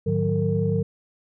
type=tone cluster; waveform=sine; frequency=105.4 / 152.4 / 182.5 / 454.9 Hz; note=G#2 / D#3 / F#3 / A#4; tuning=+26 / -36 / -24 / -42 cents; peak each=-25 dBFS; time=0.06-0.83 s; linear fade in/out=10 ms; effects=tanh soft clip ceiling -9 dBFS